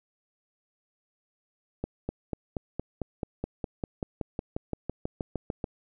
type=accelerating click train; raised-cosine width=2 ms; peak=-17 dBFS; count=21; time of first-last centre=1.84-5.642 s; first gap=250 ms; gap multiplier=0.97; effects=none

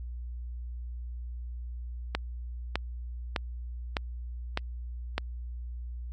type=click train; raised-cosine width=0.3 ms; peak=-11 dBFS; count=6; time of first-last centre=2.15-5.18 s; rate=1.65 Hz; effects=added 60 Hz sine -35 dBFS peak until 6.12 s + MP3 48 kbps

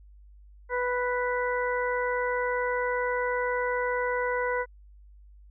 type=harmonic tone; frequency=493.9 Hz; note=B4; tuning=in tune; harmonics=1 / 2 / 3 / 4; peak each=-28 / -31 / -33 / -34 dBFS; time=0.69-4.66 s; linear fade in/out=50 ms; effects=added 50 Hz sine -49 dBFS peak until 5.5 s

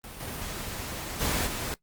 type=noise with level steps; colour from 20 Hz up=pink; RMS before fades=-42 / -36 / -28 / -33 dBFS; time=0.04-1.74 s; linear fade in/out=0 ms; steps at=0.2 / 1.2 / 1.46 s; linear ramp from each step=10 ms; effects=noise-tail reverb RT60 0.1 s tail -19 dB re dry + Opus 32 kbps

